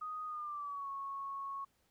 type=tone with pitch glide; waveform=sine; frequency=1244.5 to 1102.3 Hz; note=D#6 to C#6; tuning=0 to -10 cents; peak=-39 dBFS; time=0.01-1.65 s; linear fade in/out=10 ms; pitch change=-210 cents; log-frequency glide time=0.26-0.89 s; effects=pink hiss -75 dBFS RMS until 1.9 s